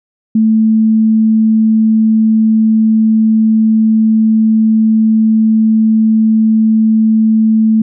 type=tone; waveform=sine; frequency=220 Hz; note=A3; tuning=in tune; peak=-6 dBFS; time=0.35-7.82 s; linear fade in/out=5 ms; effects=none

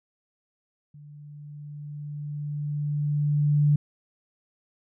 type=tone with level ramp; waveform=sine; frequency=147.1 Hz; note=D3; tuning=3 cents sharp; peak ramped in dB=-44 to -16 dBFS; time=0.94-3.76 s; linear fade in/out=5 ms; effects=none

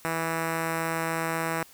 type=tone with notch filter; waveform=5% pulse; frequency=163.7 Hz; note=E3; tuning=12 cents flat; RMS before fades=-29 dBFS; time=0.05-1.63 s; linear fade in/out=0 ms; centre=4600 Hz; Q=1.8; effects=white hiss -53 dBFS RMS until 1.73 s

